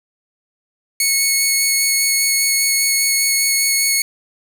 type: tone with vibrato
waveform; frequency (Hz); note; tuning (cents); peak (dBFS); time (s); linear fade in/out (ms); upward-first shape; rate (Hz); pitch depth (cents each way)
10% pulse; 2200; C#7; -14; -5; 1-4.02; 2; sine; 5; 9
effects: 7-bit